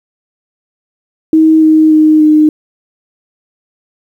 sine tone with pitch steps, 317 / 313.4 / 309.8 / 306.2 Hz, D#4 / D#4 / D#4 / D#4, +32 / +13 / -7 / -28 cents, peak -3 dBFS, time 1.33-2.49 s, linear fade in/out 2 ms, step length 290 ms, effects 7-bit

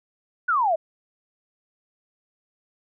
sine exponential sweep, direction down, 1518 to 610 Hz, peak -18 dBFS, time 0.48-0.76 s, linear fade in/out 10 ms, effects none

